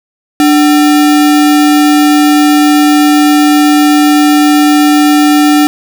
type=tone with sample-and-hold; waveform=sine; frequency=296.1 Hz; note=D4; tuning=14 cents sharp; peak=-3 dBFS; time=0.4-5.67 s; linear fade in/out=0 ms; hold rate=1050 Hz; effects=none